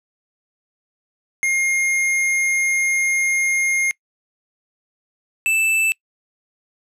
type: tone pair in turn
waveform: square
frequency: 2132 / 2642 Hz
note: C7 / E7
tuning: +32 / +3 cents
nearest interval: major third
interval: 371 cents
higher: second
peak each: -17 / -16 dBFS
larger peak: second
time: 1.43-3.91 / 5.46-5.92 s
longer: first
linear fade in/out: 0 ms
effects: noise-tail reverb RT60 0.1 s tail -25 dB re dry + low-pass 12000 Hz 12 dB/octave